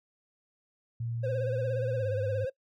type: tone with pitch glide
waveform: sine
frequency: 116.54 to 103.83 Hz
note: A#2 to G#2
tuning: 0 to 0 cents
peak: -31 dBFS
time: 1-2.45 s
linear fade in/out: 5 ms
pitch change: -200 cents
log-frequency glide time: 1.98-2.05 s
type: tone with vibrato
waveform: triangle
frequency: 522 Hz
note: C5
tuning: 4 cents flat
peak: -28 dBFS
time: 1.23-2.5 s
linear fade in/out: 10 ms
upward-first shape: sine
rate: 17 Hz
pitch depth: 79 cents each way
effects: noise-tail reverb RT60 0.1 s tail -22 dB re dry